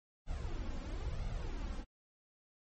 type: noise with flanger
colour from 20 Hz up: brown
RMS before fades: -39 dBFS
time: 0.26-1.85 s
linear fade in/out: 50 ms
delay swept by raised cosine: 1.4 to 3.8 ms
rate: 1 Hz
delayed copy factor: +0.65
effects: MP3 32 kbps